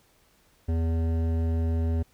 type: tone with hard clipping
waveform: sine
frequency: 82.1 Hz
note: E2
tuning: 6 cents flat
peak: -25 dBFS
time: 0.68-2.03 s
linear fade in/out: 10 ms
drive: 13 dB
effects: pink hiss -63 dBFS RMS until 2.13 s